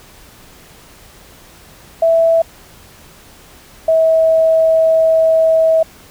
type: tone pair in turn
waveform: sine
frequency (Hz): 659.3 / 646.1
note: E5 / E5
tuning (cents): 0 / -35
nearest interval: unison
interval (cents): 35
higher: first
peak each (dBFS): -8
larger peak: neither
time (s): 2.02-2.42 / 3.88-5.83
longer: second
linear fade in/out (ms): 5
effects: pink hiss -42 dBFS RMS until 6.1 s